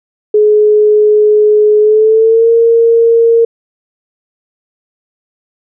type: tone with pitch glide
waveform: sine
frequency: 422.8 to 461.1 Hz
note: G#4 to A#4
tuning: +31 to -19 cents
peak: -4 dBFS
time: 0.34-3.45 s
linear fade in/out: 5 ms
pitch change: +150 cents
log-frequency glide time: 1.8-2.5 s
effects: none